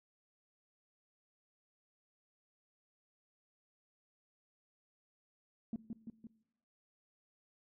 sine tone with echo, 226.1 Hz, A3, 47 cents sharp, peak -34 dBFS, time 5.73-5.76 s, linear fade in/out 2 ms, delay 170 ms, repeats 3, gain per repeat -4 dB, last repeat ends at 6.27 s, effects noise-tail reverb RT60 0.8 s tail -19 dB re dry + tanh soft clip ceiling -33 dBFS

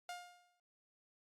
sawtooth tone with exponential decay, 709 Hz, F5, 26 cents sharp, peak -38 dBFS, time 0.09-0.6 s, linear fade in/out 2 ms, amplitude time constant 110 ms, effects low-pass 11000 Hz 12 dB/octave + Opus 48 kbps

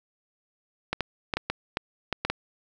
clicks, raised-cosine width 0.3 ms, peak -10 dBFS, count 9, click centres 0.93 / 1.007 / 1.338 / 1.37 / 1.5 / 1.771 / 2.127 / 2.25 / 2.3 s, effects none

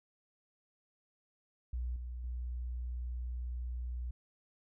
sine tone with level steps, 61 Hz, B1, 21 cents flat, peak -34 / -39 / -36 dBFS, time 1.73-4.11 s, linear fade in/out 5 ms, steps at 1.96 / 2.24 s, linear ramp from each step 2 ms, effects none

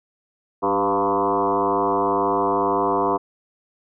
sine tone with frequency modulation, 698.5 Hz, F5, in tune, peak -17 dBFS, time 0.62-3.18 s, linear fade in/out 20 ms, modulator 102 Hz, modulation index 4.1, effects none

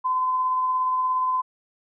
sine tone with tremolo, 1022 Hz, C6, 41 cents flat, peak -19 dBFS, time 0.04-1.42 s, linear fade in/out 20 ms, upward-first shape triangle, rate 17 Hz, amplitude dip 25%, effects none

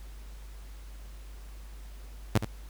sawtooth tone with echo, 107.8 Hz, A2, 35 cents flat, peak -16 dBFS, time 2.35-2.38 s, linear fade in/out 5 ms, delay 71 ms, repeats 1, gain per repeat -10 dB, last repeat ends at 2.451 s, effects added 50 Hz sine -42 dBFS peak until 2.69 s + pink hiss -56 dBFS RMS until 2.69 s

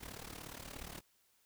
pink noise with amplitude modulation, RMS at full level -45 dBFS, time 0-1.01 s, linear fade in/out 20 ms, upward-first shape sine, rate 36.9 Hz, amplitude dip 80%, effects white hiss -73 dBFS RMS until 1.45 s

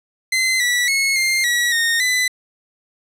sawtooth tone with pitch steps, 2058 / 1953 / 2182 / 2109 / 1926 / 1845 / 2003 Hz, C7 / B6 / C#7 / C7 / B6 / A#6 / B6, -29 / -20 / -28 / +13 / -44 / -18 / +24 cents, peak -12 dBFS, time 0.32-2.28 s, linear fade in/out 5 ms, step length 280 ms, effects low-pass 12000 Hz 12 dB/octave

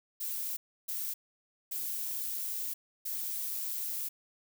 violet noise bursts at uneven times, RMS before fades -36 dBFS, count 4, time 0.2-0.57 / 0.88-1.14 / 1.71-2.74 / 3.05-4.09 s, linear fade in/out 10 ms, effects none

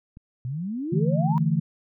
click, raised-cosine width 5 ms, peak -31 dBFS, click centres 0.171 s
sine exponential sweep, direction up, 119 to 990 Hz, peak -27 dBFS, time 0.45-1.38 s, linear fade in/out 0 ms
sine chord, D suspended second, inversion none, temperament equal, 146.83 / 164.81 / 220 Hz, D3 / E3 / A3, 0 / 0 / 0 cents, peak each -24 / -22 / -28 dBFS, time 0.92-1.6 s, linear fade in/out 10 ms
effects none

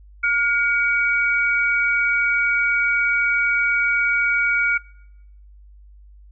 sine tone pair together, 1425 / 2262 Hz, F6 / C#7, +34 / +34 cents, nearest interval minor sixth, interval 800 cents, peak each -19 dBFS, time 0.23-4.78 s, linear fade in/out 10 ms, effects noise-tail reverb RT60 0.9 s tail -24 dB re dry + added 50 Hz sine -43 dBFS peak until 6.31 s

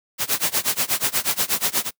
white noise with tremolo, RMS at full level -19 dBFS, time 0.18-1.91 s, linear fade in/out 50 ms, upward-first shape sine, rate 8.3 Hz, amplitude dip 95%, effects noise-tail reverb RT60 0.1 s tail -25 dB re dry + high-pass 100 Hz 12 dB/octave

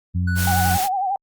harmonic tone, 89.5 Hz, F2, 43 cents sharp, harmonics 1 / 2 / 3, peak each -19 / -25 / -39 dBFS, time 0.14-0.78 s, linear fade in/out 20 ms
triangle tone, 1480 Hz, F#6, in tune, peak -24 dBFS, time 0.27-0.75 s, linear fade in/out 10 ms
white noise, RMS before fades -26 dBFS, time 0.35-0.89 s, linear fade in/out 50 ms
sine tone with vibrato, 771 Hz, G5, 29 cents flat, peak -19 dBFS, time 0.47-1.16 s, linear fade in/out 2 ms, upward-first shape sine, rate 11 Hz, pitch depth 83 cents each way
effects Opus 48 kbps

